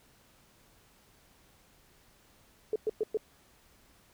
sine tone bursts, 432.6 Hz, A4, 29 cents flat, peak -26 dBFS, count 4, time 2.73-3.172 s, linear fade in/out 2 ms, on 28 ms, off 110 ms, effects pink hiss -63 dBFS RMS until 4.13 s

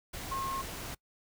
sine tone in noise, 1076 Hz, C6, 48 cents sharp, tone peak -33 dBFS, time 0.31-0.62 s, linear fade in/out 10 ms, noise pink, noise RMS -41 dBFS, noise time 0.13-0.95 s, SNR +5 dB, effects noise-tail reverb RT60 0.1 s tail -24 dB re dry

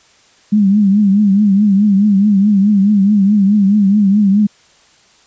sine tone with vibrato, 202.1 Hz, G#3, 47 cents flat, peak -7 dBFS, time 0.52-4.47 s, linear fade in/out 10 ms, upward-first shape triangle, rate 4.7 Hz, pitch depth 110 cents each way, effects white hiss -49 dBFS RMS until 5.26 s + resampled to 16000 Hz

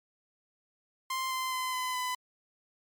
sawtooth tone with pitch steps, 1047 / 1036.2 / 1025.5 / 1014.8 / 1004.3 Hz, C6 / C6 / C6 / B5 / B5, +1 / -17 / -35 / +47 / +29 cents, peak -27 dBFS, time 1.1-2.15 s, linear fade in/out 5 ms, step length 210 ms, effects MP3 96 kbps

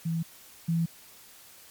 sine tone pair in turn, 164.81 / 166.24 Hz, E3 / E3, 0 / +15 cents, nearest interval unison, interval 15 cents, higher second, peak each -26 / -23 dBFS, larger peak second, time 0.05-0.23 / 0.68-0.86 s, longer neither, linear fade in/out 10 ms, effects white hiss -52 dBFS RMS until 1.7 s + MP3 96 kbps

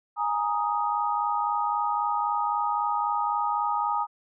sine chord, Ab suspended second, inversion none, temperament just, 830.6 / 934.4 / 1245.9 Hz, Ab5 / Bb5 / Eb6, 0 / +4 / +2 cents, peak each -28 dBFS, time 0.16-4.07 s, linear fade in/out 50 ms, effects none

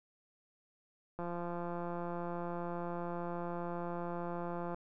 click train, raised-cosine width 1 ms, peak -27 dBFS, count 616, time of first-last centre 1.19-4.745 s, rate 173 Hz, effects none

